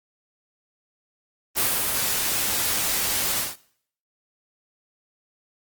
white noise with ADSR envelope, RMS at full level -21 dBFS, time 1.55-3.56 s, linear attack 35 ms, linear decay 240 ms, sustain -3 dB, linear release 180 ms, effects noise-tail reverb RT60 0.6 s tail -20 dB re dry + Opus 24 kbps

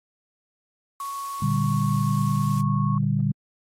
sine tone with pitch glide, 1108.7 to 1101 Hz, C#6 to C#6, 0 to -12 cents, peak -29 dBFS, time 1-2.98 s, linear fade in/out 2 ms, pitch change -12 cents, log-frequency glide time 1.67-2.01 s
blue noise, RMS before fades -39 dBFS, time 1-2.61 s, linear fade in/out 0 ms
sine chord, G minor, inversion first, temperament equal, 116.54 / 146.83 / 196 Hz, Bb2 / D3 / G3, 0 / 0 / 0 cents, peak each -25 / -23 / -25 dBFS, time 1.42-3.32 s, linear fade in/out 5 ms
effects low-pass 11000 Hz 12 dB/octave + AAC 48 kbps

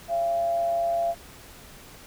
sine tone with frequency modulation, 681 Hz, F5, 44 cents flat, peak -22 dBFS, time 0.08-1.15 s, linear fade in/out 50 ms, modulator 124 Hz, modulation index 0.26, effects pink hiss -47 dBFS RMS until 2.06 s

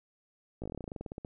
slowing click train, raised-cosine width 2 ms, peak -26 dBFS, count 18, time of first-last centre 0.62-1.249 s, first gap 17 ms, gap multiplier 1.09, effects none

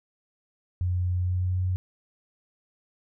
sine tone with pitch glide, 90 to 91.89 Hz, F#2 to F#2, -47 to -11 cents, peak -23 dBFS, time 0.81-1.76 s, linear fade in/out 0 ms, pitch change +36 cents, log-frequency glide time 1.14-1.64 s, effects none

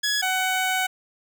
15% pulse tone pair in turn, 1681 / 748.8 Hz, G#6 / F#5, +20 / +20 cents, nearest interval octave + major second, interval 1400 cents, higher first, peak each -15 dBFS, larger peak neither, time 0.03-0.22 / 0.22-0.87 s, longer second, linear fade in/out 10 ms, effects none

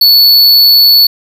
square tone, 4435 Hz, C#8, in tune, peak -3 dBFS, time 0.01-1.07 s, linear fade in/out 5 ms, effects none

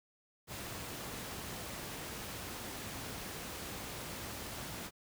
pink noise, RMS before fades -43 dBFS, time 0.47-4.91 s, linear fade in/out 50 ms, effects high-pass 60 Hz 12 dB/octave

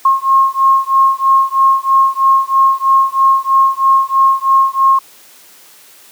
sine beating tone pair, 1075 / 1078.1 Hz, C6 / C#6, +47 / -49 cents, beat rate 3.1 Hz, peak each -11 dBFS, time 0.05-4.99 s, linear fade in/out 5 ms, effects white hiss -42 dBFS RMS until 6.11 s + high-pass 200 Hz 12 dB/octave

